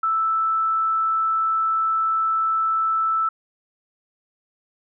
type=tone; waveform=sine; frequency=1318.5 Hz; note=E6; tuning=in tune; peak=-18 dBFS; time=0.03-3.29 s; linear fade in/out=5 ms; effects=none